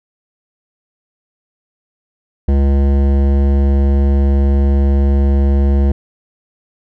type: tone with hard clipping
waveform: sine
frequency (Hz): 69.3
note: C#2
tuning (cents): 0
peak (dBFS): -11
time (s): 2.48-5.92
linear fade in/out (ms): 5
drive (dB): 15
effects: none